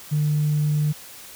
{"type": "tone", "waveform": "sine", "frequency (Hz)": 150, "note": "D3", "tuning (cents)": 37, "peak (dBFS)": -17, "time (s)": [0.11, 0.93], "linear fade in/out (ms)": 20, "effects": ["tanh soft clip ceiling -14 dBFS", "white hiss -42 dBFS RMS until 1.35 s"]}